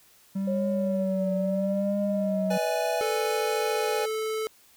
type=tone with vibrato; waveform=triangle; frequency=193 Hz; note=G3; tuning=27 cents flat; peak=-24 dBFS; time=0.35-2.58 s; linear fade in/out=10 ms; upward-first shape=triangle; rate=0.76 Hz; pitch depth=78 cents each way
type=exponential sweep; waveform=sine; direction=up; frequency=543 to 659.3 Hz; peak=-27 dBFS; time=0.47-3.01 s; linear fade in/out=10 ms
type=chord; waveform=square; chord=G# diminished; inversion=first; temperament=equal; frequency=493.9 / 587.3 / 830.6 Hz; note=B4 / D5 / G#5; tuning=0 / 0 / 0 cents; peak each=-32 / -34 / -32 dBFS; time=2.5-4.06 s; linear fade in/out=10 ms
type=tone with pitch glide; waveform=square; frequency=440 to 437 Hz; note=A4 to A4; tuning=0 to -12 cents; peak=-28 dBFS; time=3.01-4.47 s; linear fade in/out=0 ms; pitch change=-12 cents; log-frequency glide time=3.7-3.85 s
effects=white hiss -58 dBFS RMS until 4.76 s

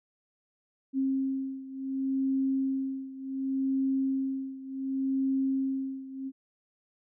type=beating tone pair; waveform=sine; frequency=267.5 / 268.18 Hz; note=C4 / C4; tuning=+38 / +43 cents; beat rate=0.68 Hz; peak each=-29 / -32 dBFS; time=0.93-6.32 s; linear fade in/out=50 ms; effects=none

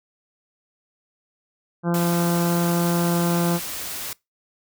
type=harmonic tone; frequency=171.9 Hz; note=F3; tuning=27 cents flat; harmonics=1 / 2 / 3 / 4 / 5 / 6 / 7 / 8 / 9; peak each=-20 / -26 / -30 / -32 / -34 / -36 / -37 / -38 / -39 dBFS; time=1.83-3.6 s; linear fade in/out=50 ms
type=noise; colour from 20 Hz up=white; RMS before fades=-31 dBFS; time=1.94-4.13 s; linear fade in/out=2 ms
effects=noise-tail reverb RT60 0.2 s tail -23 dB re dry

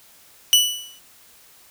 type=tone with exponential decay; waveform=sawtooth; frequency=2960 Hz; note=F#7; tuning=in tune; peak=-6 dBFS; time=0.53-0.99 s; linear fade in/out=0 ms; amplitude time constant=100 ms; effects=white hiss -51 dBFS RMS until 1.7 s

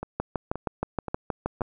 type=two click trains; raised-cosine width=1 ms; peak=-12 / -18 dBFS; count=10 / 4; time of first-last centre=0.2-1.617 / 0.03-1.609 s; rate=6.35 / 1.9 Hz; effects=none

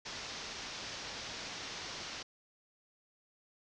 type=low-pass noise; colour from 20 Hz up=white; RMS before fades=-44 dBFS; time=0.05-2.23 s; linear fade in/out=10 ms; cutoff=6100 Hz; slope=48 dB/octave; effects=none

